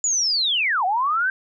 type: linear two-way sweep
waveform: sine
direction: down then up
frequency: 7040 to 707 to 1588 Hz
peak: -18 dBFS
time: 0.04-1.3 s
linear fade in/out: 2 ms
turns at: 0.85 s
effects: none